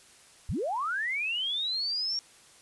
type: linear sweep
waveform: sine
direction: up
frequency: 46.25 to 5588 Hz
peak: -28 dBFS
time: 0.49-2.19 s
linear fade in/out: 0 ms
effects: white hiss -56 dBFS RMS until 2.61 s + resampled to 24000 Hz